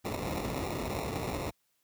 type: noise with sample-and-hold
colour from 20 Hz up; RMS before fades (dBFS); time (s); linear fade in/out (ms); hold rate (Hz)
pink; -34; 0.04-1.51; 20; 1575
effects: white hiss -75 dBFS RMS until 1.83 s + high-pass 60 Hz 12 dB/octave